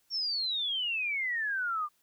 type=exponential sweep; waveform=sine; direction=down; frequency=5570 to 1174.7 Hz; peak=-29 dBFS; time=0.1-1.89 s; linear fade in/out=50 ms; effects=white hiss -71 dBFS RMS until 2.02 s